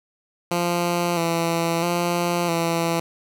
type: tone with vibrato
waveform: 10% pulse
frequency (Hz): 170.5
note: F3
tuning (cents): -41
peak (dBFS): -12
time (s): 0.51-3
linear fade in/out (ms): 5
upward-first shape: square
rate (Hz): 0.76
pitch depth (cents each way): 31
effects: none